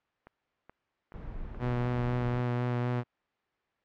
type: click train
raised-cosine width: 0.5 ms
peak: -33 dBFS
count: 4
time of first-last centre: 0.27-1.547 s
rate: 2.35 Hz
type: noise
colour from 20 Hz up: brown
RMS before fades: -40 dBFS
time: 1.14-2.41 s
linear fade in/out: 0 ms
type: tone with vibrato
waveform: sawtooth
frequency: 122.4 Hz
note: B2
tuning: 15 cents flat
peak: -24 dBFS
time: 1.59-3.04 s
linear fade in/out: 50 ms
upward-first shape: sine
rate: 4 Hz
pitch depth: 14 cents each way
effects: white hiss -75 dBFS RMS until 3.84 s + low-pass 2000 Hz 12 dB/octave